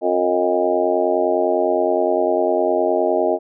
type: harmonic tone with a mistuned harmonic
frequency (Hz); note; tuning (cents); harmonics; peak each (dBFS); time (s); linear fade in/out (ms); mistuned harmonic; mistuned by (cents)
89.8; F2; +49; 3 / 4 / 5 / 6 / 7 / 8 / 9; -27 / -21 / -22 / -29 / -19 / -27 / -25; 0.01-3.39; 50; 6; +60
effects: none